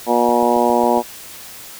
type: harmonic tone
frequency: 119.9 Hz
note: A#2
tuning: 49 cents sharp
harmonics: 2 / 3 / 4 / 5 / 6 / 7 / 8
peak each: -20 / -20 / -20 / -20 / -20 / -20 / -20 dBFS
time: 0.06-1.03 s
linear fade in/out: 50 ms
type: click train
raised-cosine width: 2 ms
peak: -21 dBFS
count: 6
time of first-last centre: 0.29-0.975 s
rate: 7.3 Hz
effects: white hiss -36 dBFS RMS until 1.79 s